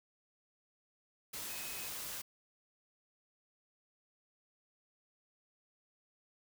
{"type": "tone in noise", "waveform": "sine", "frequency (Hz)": 2537, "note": "D#7", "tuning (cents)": 33, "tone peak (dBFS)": -50, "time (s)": [1.49, 1.88], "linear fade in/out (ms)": 10, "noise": "white", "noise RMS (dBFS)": -43, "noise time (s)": [1.33, 2.22], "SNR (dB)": -10, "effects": []}